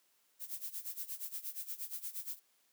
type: noise with tremolo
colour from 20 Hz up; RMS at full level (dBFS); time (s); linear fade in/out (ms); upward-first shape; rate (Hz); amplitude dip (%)
violet; -40; 0.39-2.4; 50; sine; 8.5; 85
effects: white hiss -73 dBFS RMS until 2.72 s + high-pass 200 Hz 12 dB/octave